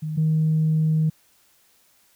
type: tone pair in turn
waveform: sine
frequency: 155.2 / 157.09 Hz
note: D#3 / D#3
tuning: -4 / +17 cents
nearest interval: unison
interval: 21 cents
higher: second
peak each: -25 / -16 dBFS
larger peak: second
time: 0.02-0.17 / 0.17-1.1 s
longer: second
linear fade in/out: 10 ms
effects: tanh soft clip ceiling -13 dBFS + white hiss -60 dBFS RMS until 2.15 s